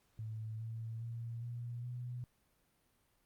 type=tone with pitch steps; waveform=sine; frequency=110 / 113.09 / 116.27 / 119.54 / 122.9 Hz; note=A2 / A2 / A#2 / A#2 / B2; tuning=0 / +48 / -4 / +44 / -8 cents; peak=-40 dBFS; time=0.19-2.24 s; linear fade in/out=0 ms; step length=410 ms; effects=pink hiss -75 dBFS RMS until 3.25 s + Opus 48 kbps